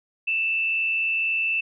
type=tone with frequency modulation; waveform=sine; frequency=2658 Hz; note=E7; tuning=14 cents sharp; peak=-21 dBFS; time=0.27-1.61 s; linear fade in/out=10 ms; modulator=150 Hz; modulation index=0.31; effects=none